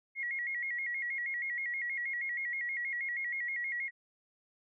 sine tone with vibrato, 2034 Hz, C7, 50 cents flat, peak -33 dBFS, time 0.15-3.91 s, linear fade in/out 50 ms, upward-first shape square, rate 6.3 Hz, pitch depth 95 cents each way, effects none

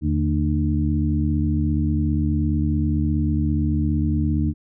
sine tone cluster, 80.5 / 149.8 / 227.1 / 302.1 Hz, E2 / D3 / A#3 / D4, -41 / +35 / -45 / +49 cents, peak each -21 / -24 / -25 / -25 dBFS, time 0.01-4.54 s, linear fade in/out 50 ms, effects none

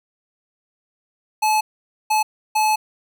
square tone bursts at uneven times, 861 Hz, A5, 38 cents flat, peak -16 dBFS, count 3, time 1.42-1.61 / 2.1-2.23 / 2.55-2.76 s, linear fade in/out 10 ms, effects none

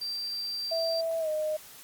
sine tone, 4699 Hz, D8, in tune, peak -31 dBFS, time 0.01-1.01 s, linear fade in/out 5 ms
sine tone with pitch glide, 657 to 616.6 Hz, E5 to D#5, -6 to -16 cents, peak -27 dBFS, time 0.71-1.57 s, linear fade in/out 10 ms, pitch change -110 cents, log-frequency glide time 1.19-1.29 s
effects white hiss -49 dBFS RMS until 1.83 s + Opus 32 kbps

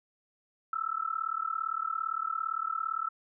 sine tone with amplitude modulation, 1316 Hz, E6, 3 cents flat, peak -26 dBFS, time 0.73-3.09 s, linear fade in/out 2 ms, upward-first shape sine, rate 37.6 Hz, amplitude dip 95%, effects none

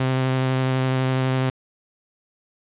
sawtooth tone with vibrato, 130.5 Hz, C3, 4 cents flat, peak -15 dBFS, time 0-1.5 s, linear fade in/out 5 ms, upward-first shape sine, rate 12 Hz, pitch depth 12 cents each way, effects resampled to 8000 Hz + 8-bit

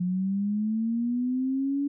sine linear sweep, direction up, 176.9 to 285.9 Hz, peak -24 dBFS, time 0-1.88 s, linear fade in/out 10 ms, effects none

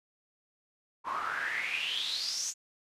pink noise with band-pass filter sweep, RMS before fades -34 dBFS, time 1.04-2.54 s, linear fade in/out 50 ms, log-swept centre 1000 to 6800 Hz, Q 7.9, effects resampled to 32000 Hz

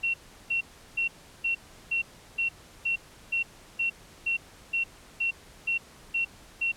sine tone bursts, 2727 Hz, F7, 42 cents flat, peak -24 dBFS, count 15, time 0.03-6.72 s, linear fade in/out 10 ms, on 110 ms, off 360 ms, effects pink hiss -52 dBFS RMS until 6.76 s + low-pass 11000 Hz 12 dB/octave

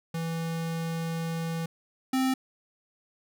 square tone pair in turn, 164.81 / 261.6 Hz, E3 / C4, 0 / 0 cents, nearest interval minor sixth, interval 800 cents, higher second, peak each -30 / -24 dBFS, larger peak second, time 0.14-1.66 / 2.13-2.34 s, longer first, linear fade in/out 5 ms, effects none

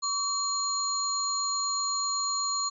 sine tone cluster, 1132 / 4195 / 6870 Hz, C#6 / C8 / A8, +36 / +4 / -42 cents, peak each -31 dBFS, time 0.02-2.7 s, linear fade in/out 20 ms, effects none

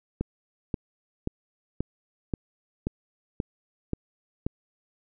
click train, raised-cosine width 3 ms, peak -14 dBFS, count 9, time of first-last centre 0.21-4.465 s, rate 1.88 Hz, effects none

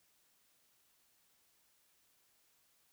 silence, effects white hiss -73 dBFS RMS until 2.92 s

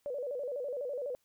sine tone with vibrato, 534 Hz, C5, 35 cents sharp, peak -34 dBFS, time 0.06-1.15 s, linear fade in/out 0 ms, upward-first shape square, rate 12 Hz, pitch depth 130 cents each way, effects white hiss -75 dBFS RMS until 1.24 s

